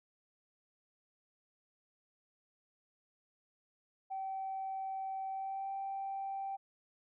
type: tone with pitch glide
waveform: sine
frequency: 770 to 781.2 Hz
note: G5 to G5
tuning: -31 to -6 cents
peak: -36 dBFS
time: 4.1-6.57 s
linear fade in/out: 20 ms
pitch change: +25 cents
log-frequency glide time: 5.3-5.71 s
effects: tanh soft clip ceiling -32 dBFS